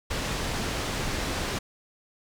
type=low-pass noise; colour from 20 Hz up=pink; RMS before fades=-30 dBFS; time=0.1-1.59 s; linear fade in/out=10 ms; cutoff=7000 Hz; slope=12 dB/octave; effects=none